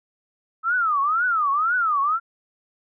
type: tone with vibrato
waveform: sine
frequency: 1280 Hz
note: D#6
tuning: 49 cents sharp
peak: -18 dBFS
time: 0.63-2.2 s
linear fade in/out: 50 ms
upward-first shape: triangle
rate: 2 Hz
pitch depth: 290 cents each way
effects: none